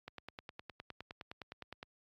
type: click train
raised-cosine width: 0.3 ms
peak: -29 dBFS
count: 18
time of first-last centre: 0.08-1.829 s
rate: 9.72 Hz
effects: high-pass 60 Hz 12 dB/octave + AAC 32 kbps